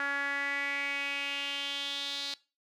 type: tone with band-pass filter sweep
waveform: sawtooth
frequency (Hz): 281.3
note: C#4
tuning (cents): +26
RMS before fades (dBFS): -34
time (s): 0-2.34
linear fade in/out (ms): 2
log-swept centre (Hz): 1600 to 4100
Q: 4.9
effects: noise-tail reverb RT60 0.3 s tail -20 dB re dry